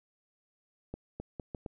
accelerating click train, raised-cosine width 2 ms, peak -25 dBFS, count 5, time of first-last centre 0.94-1.662 s, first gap 260 ms, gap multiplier 0.76, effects none

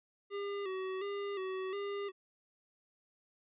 square tone with vibrato, 389.7 Hz, G4, 10 cents flat, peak -37 dBFS, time 0.3-2.12 s, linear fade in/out 50 ms, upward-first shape square, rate 1.4 Hz, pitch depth 57 cents each way, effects resampled to 8000 Hz

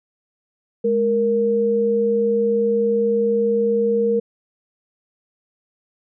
sine tone pair together, 209.5 / 466.2 Hz, G#3 / A#4, +15 / 0 cents, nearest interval octave + major second, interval 1385 cents, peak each -23 / -16 dBFS, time 0.84-4.2 s, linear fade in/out 10 ms, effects none

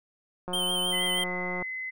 click train, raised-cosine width 1 ms, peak -22 dBFS, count 207, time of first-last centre 0.48-1.624 s, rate 180 Hz
square tone with vibrato, 3110 Hz, G7, 14 cents flat, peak -27 dBFS, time 0.53-1.24 s, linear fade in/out 5 ms, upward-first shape triangle, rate 6.3 Hz, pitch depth 49 cents each way
sine tone with pitch glide, 2026 to 2039 Hz, B6 to C7, +44 to -45 cents, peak -32 dBFS, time 0.92-1.91 s, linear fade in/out 20 ms, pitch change +11 cents, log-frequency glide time 1.18-1.52 s
effects none

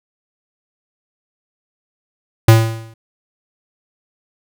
square tone with exponential decay, 112.6 Hz, A2, 40 cents sharp, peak -3 dBFS, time 2.48-2.94 s, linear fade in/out 5 ms, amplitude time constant 100 ms, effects none

